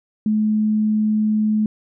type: tone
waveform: sine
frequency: 214.4 Hz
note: A3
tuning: 45 cents flat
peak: -15 dBFS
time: 0.26-1.66 s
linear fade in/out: 2 ms
effects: none